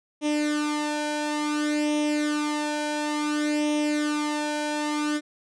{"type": "tone with flanger", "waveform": "sawtooth", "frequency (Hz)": 298.9, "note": "D4", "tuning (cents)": 31, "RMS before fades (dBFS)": -26, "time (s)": [0.21, 5.21], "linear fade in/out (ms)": 50, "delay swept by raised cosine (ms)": [0.33, 1.26], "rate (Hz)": 0.57, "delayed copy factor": 0.75, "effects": ["resampled to 22050 Hz"]}